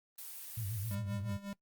blue noise, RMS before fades -46 dBFS, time 0.18-0.95 s, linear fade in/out 5 ms
sine tone with vibrato, 105.4 Hz, G#2, 26 cents sharp, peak -36 dBFS, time 0.57-1.37 s, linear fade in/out 5 ms, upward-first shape sine, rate 7.5 Hz, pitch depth 170 cents each way
square tone with tremolo, 200 Hz, G3, 35 cents sharp, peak -39 dBFS, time 0.91-1.53 s, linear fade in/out 0 ms, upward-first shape sine, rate 5.5 Hz, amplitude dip 80%
effects noise-tail reverb RT60 0.1 s tail -23 dB re dry + Opus 32 kbps

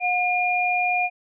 sine tone pair together, 721 / 2417 Hz, F#5 / D7, -45 / +49 cents, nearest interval octave + major sixth, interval 2094 cents, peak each -22 dBFS, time 0-1.1 s, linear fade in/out 50 ms, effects none

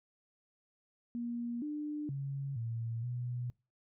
sine tone with pitch steps, 237.4 / 298.4 / 138.3 / 115 / 122.5 Hz, A#3 / D4 / C#3 / A#2 / B2, +32 / +28 / -4 / -23 / -14 cents, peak -35 dBFS, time 1.15-3.5 s, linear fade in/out 0 ms, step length 470 ms, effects noise-tail reverb RT60 0.3 s tail -24 dB re dry

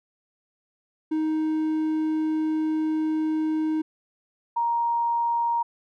triangle / sine tone pair in turn, 312.9 / 937.6 Hz, D#4 / A#5, +10 / +10 cents, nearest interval octave + perfect fifth, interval 1900 cents, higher second, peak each -20 / -21 dBFS, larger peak first, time 1.11-3.82 / 4.56-5.63 s, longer first, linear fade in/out 10 ms, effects none

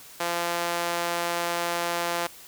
sawtooth tone with high-pass filter, 171.9 Hz, F3, 27 cents flat, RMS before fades -28 dBFS, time 0.2-2.27 s, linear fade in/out 5 ms, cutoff 630 Hz, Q 1, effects white hiss -47 dBFS RMS until 2.47 s

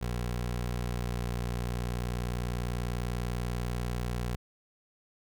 20% pulse tone, 60.2 Hz, B1, 44 cents flat, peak -26 dBFS, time 0.01-4.36 s, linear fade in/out 10 ms, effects none

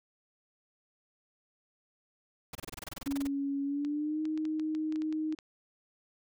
pink noise bursts, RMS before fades -41 dBFS, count 16, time 2.53-3.272 s, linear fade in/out 5 ms, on 22 ms, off 26 ms
sine tone with pitch glide, 279 to 311.4 Hz, C#4 to D#4, +11 to +2 cents, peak -30 dBFS, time 3.06-5.35 s, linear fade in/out 10 ms, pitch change +191 cents, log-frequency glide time 3.64-4.22 s
clicks, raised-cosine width 0.2 ms, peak -31 dBFS, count 12, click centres 3.849 / 4.254 / 4.376 / 4.453 / 4.597 / 4.75 / 4.924 / 4.959 / 5.02 / 5.126 / 5.325 / 5.388 s
effects none

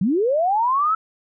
sine linear sweep, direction up, 164.81 to 1330 Hz, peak -16 dBFS, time 0.01-0.95 s, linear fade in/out 5 ms, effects none

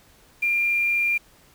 sine tone with quantisation, 2392 Hz, D7, 31 cents sharp, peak -19 dBFS, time 0.42-1.18 s, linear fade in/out 10 ms, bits 7, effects pink hiss -55 dBFS RMS until 1.54 s

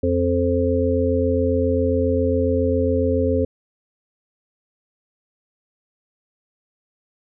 harmonic tone, 87.31 Hz, F2, in tune, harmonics 1 / 3 / 5 / 6, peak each -22 / -22 / -22 / -22 dBFS, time 0.03-3.45 s, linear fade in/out 5 ms, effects none

